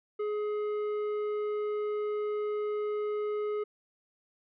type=tone with tanh clipping; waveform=sine; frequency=420 Hz; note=G#4; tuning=19 cents sharp; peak=-31 dBFS; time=0.19-3.64 s; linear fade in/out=10 ms; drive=9 dB; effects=none